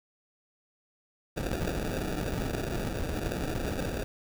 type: noise with sample-and-hold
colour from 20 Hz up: pink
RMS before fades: -32 dBFS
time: 1.36-4.04 s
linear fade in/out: 10 ms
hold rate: 1050 Hz
effects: none